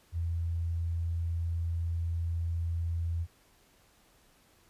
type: tone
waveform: sine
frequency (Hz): 84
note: E2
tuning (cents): +33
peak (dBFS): -29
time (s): 0.12-3.27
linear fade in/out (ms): 50
effects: pink hiss -64 dBFS RMS until 4.69 s + resampled to 32000 Hz